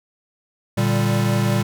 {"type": "chord", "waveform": "square", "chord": "G minor", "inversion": "first", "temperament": "equal", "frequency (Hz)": [116.54, 146.83, 196], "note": ["Bb2", "D3", "G3"], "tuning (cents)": [0, 0, 0], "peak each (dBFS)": [-20, -25, -22], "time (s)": [0.77, 1.63], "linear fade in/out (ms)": 10, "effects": []}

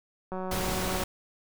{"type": "click train", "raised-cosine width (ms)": 1, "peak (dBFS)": -22, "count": 134, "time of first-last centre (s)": [0.32, 1.035], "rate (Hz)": 186}
{"type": "noise", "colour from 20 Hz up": "pink", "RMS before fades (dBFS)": -32, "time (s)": [0.51, 1.04], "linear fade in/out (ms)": 5}
{"effects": []}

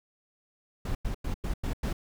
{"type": "noise bursts", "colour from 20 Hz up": "brown", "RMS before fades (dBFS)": -30, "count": 6, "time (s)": [0.85, 1.93], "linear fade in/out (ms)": 5, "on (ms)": 100, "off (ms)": 96, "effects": []}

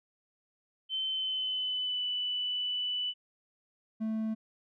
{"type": "tone with pitch glide", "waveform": "sine", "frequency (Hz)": [3079, 2979], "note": ["G7", "F#7"], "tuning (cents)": [-32, 11], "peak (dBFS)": -30, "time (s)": [0.89, 3.14], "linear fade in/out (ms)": 50, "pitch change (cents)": -57, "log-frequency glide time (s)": [1.06, 2.05]}
{"type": "tone", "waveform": "triangle", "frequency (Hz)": 220, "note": "A3", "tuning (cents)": 0, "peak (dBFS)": -28, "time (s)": [4, 4.35], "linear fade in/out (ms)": 20}
{"effects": []}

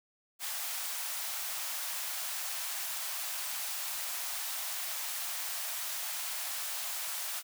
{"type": "high-pass noise", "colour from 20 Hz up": "white", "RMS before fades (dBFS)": -37, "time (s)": [0.39, 7.43], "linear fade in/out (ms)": 50, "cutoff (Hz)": 620, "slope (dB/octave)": 48, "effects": []}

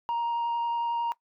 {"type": "tone with vibrato", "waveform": "sine", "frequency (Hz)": 938, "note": "A#5", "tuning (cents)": 11, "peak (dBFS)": -23, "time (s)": [0.09, 1.12], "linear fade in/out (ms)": 0, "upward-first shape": "sine", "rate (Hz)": 11, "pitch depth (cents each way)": 8, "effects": ["noise-tail reverb RT60 0.1 s tail -21 dB re dry", "tanh soft clip ceiling -25 dBFS"]}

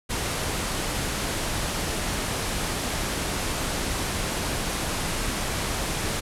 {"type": "low-pass noise", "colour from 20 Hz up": "pink", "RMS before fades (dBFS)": -28, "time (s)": [0.09, 6.21], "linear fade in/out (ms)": 20, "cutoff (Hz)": 12000, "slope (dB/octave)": 48, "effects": []}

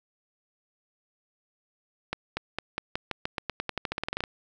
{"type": "accelerating click train", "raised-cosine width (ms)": 0.3, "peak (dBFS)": -13, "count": 21, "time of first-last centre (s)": [2.13, 4.238], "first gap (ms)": 240, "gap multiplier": 0.9, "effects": []}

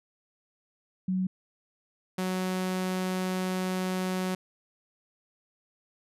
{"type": "tone pair in turn", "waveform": ["sine", "sawtooth"], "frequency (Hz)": [186.2, 185.26], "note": ["F#3", "F#3"], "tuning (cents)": [11, 2], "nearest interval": "unison", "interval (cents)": 9, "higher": "first", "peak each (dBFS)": [-25, -24], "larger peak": "second", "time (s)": [[1.08, 1.27], [2.18, 4.35]], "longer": "second", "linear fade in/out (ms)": 5, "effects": ["resampled to 32000 Hz"]}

